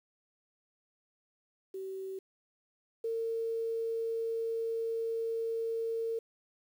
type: tone pair in turn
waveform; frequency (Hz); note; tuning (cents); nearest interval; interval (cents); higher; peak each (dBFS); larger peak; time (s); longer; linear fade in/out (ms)
sine; 382.6 / 455; G4 / A#4; -42 / -42; minor third; 300; second; -37 / -31; second; 1.74-2.19 / 3.04-6.19; second; 5
effects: 10-bit

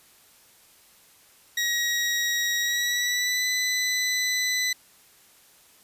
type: tone with pitch glide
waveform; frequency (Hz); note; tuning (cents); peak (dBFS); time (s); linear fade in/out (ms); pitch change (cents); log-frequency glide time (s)
20% pulse; 1901 to 2000; A#6 to B6; +33 to +21; -18; 1.57-4.73; 5; +88; 2.61-3.47
effects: white hiss -56 dBFS RMS until 5.83 s + resampled to 32000 Hz

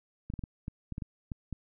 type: clicks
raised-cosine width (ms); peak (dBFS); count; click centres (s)
5; -24; 10; 0.301 / 0.338 / 0.392 / 0.438 / 0.681 / 0.923 / 0.981 / 1.022 / 1.318 / 1.527
effects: none

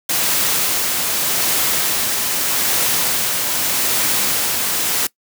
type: noise with tremolo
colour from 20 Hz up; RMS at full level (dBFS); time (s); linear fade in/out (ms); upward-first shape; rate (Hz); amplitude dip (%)
white; -17; 0.09-5.07; 5; sine; 0.82; 25
effects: noise-tail reverb RT60 0.1 s tail -22 dB re dry + high-pass 100 Hz 12 dB/octave

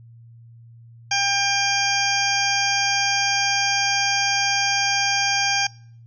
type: harmonic tone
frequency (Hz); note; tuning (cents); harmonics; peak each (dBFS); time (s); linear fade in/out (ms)
798; G5; +31; 1 / 2 / 3 / 4 / 6 / 7 / 8; -25 / -26 / -25 / -28 / -26 / -27 / -27; 1.11-5.67; 5
effects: noise-tail reverb RT60 0.6 s tail -26 dB re dry + added 116 Hz sine -43 dBFS peak until 6.06 s

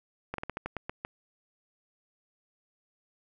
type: slowing click train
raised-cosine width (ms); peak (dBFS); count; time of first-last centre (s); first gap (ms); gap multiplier
0.5; -19; 9; 0.34-1.049; 43; 1.2
effects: none

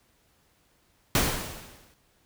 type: noise with exponential decay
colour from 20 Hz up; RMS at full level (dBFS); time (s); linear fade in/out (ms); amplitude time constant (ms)
pink; -21; 1.15-1.94; 1; 170
effects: pink hiss -66 dBFS RMS until 2.25 s

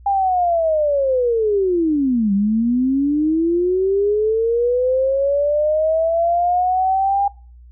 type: linear two-way sweep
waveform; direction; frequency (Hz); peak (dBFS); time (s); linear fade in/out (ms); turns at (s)
sine; down then up; 807 to 194.4 to 807; -14; 0.06-7.28; 5; 2.33
effects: noise-tail reverb RT60 0.4 s tail -24 dB re dry + added 60 Hz sine -40 dBFS peak until 7.71 s

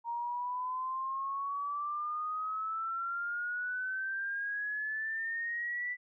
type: exponential sweep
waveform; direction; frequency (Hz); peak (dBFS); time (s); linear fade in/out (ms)
sine; up; 932.3 to 1983; -33; 0.04-5.97; 50
effects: none

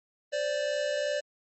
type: tone pair together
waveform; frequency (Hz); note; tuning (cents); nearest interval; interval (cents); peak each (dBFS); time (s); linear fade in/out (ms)
square; 522.3 / 585; C5 / D5; -3 / -7; major second; 196; -35 / -29; 0.32-1.21; 20
effects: low-pass 10000 Hz 12 dB/octave + MP3 32 kbps

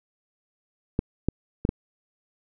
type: clicks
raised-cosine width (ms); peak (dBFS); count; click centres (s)
3; -9; 4; 0.991 / 1.286 / 1.651 / 1.691
effects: none

